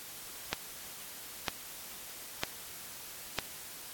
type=click train; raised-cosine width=0.2 ms; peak=-12 dBFS; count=4; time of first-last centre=0.53-3.387 s; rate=1.05 Hz; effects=white hiss -46 dBFS RMS until 3.93 s + AAC 64 kbps